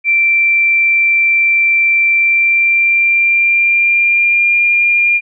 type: tone with pitch glide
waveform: sine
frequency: 2349 to 2404 Hz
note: D7 to D7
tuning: 0 to +40 cents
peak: -8 dBFS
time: 0.04-5.21 s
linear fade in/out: 50 ms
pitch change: +40 cents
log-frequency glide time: 2.11-4.63 s
effects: none